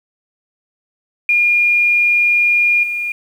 sine tone with level steps, 2420 Hz, D#7, 49 cents flat, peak -10 / -18 dBFS, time 1.29-3.12 s, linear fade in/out 2 ms, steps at 2.83 s, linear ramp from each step 5 ms, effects 7-bit

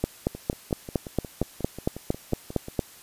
two click trains, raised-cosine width 2 ms, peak -9 / -22 dBFS, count 13 / 14, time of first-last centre 0.04-2.792 / 0.35-2.684 s, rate 4.36 / 5.57 Hz, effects white hiss -49 dBFS RMS until 3.02 s + resampled to 32000 Hz

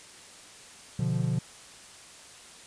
triangle chord, B diminished, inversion none, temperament equal, 123.47 / 146.83 / 174.61 Hz, B2 / D3 / F3, 0 / 0 / 0 cents, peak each -27 / -28 / -28 dBFS, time 0.99-1.39 s, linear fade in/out 5 ms, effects white hiss -49 dBFS RMS until 2.66 s + resampled to 22050 Hz

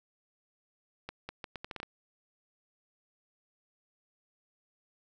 accelerating click train, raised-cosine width 0.3 ms, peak -23 dBFS, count 9, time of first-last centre 1.09-1.831 s, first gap 200 ms, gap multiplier 0.76, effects none

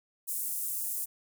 pink high-pass noise, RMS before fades -34 dBFS, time 0.27-1.06 s, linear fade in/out 20 ms, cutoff 9000 Hz, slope 24 dB/octave, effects none

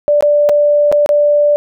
sine tone with dropouts, 587.3 Hz, D5, in tune, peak -7 dBFS, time 0.08-1.56 s, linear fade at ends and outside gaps 0 ms, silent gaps 0.208-0.225 / 0.49-0.494 / 0.916-0.925 / 1.061-1.091 s, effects none

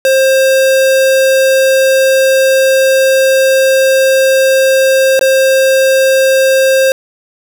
square tone with dropouts, 531 Hz, C5, 25 cents sharp, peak -7 dBFS, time 0.05-6.92 s, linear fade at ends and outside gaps 1 ms, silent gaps 5.193-5.211 s, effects none

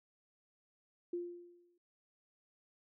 sine tone with exponential decay, 349.2 Hz, F4, in tune, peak -34 dBFS, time 1.13-1.78 s, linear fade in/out 5 ms, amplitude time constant 140 ms, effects none

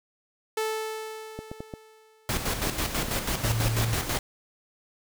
sawtooth tone with exponential decay, 437.9 Hz, A4, 8 cents flat, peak -21 dBFS, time 0.57-2.55 s, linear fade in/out 5 ms, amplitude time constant 430 ms
clicks, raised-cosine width 2 ms, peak -21 dBFS, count 10, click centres 1.39 / 1.515 / 1.605 / 1.738 / 2.641 / 2.672 / 3.031 / 3.085 / 3.29 / 3.448 s
pink noise with tremolo, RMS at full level -27 dBFS, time 2.29-4.19 s, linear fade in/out 2 ms, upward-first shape square, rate 6.1 Hz, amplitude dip 55%
sine tone, 112.8 Hz, A2, 44 cents sharp, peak -25 dBFS, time 3.44-3.94 s, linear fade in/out 0 ms
effects none

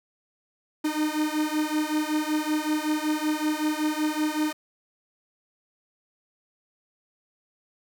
45% pulse beating tone pair, 303.5 / 308.8 Hz, D#4 / D#4, -43 / -13 cents, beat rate 5.3 Hz, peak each -27 / -27 dBFS, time 0.84-4.53 s, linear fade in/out 10 ms, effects none

